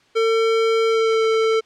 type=tone with pitch glide; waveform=square; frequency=450 to 444.8 Hz; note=A4 to A4; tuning=+39 to +19 cents; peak=-16 dBFS; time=0.15-1.61 s; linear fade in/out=20 ms; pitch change=-20 cents; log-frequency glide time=0.87-1.25 s; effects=white hiss -56 dBFS RMS until 1.65 s + low-pass 4000 Hz 12 dB/octave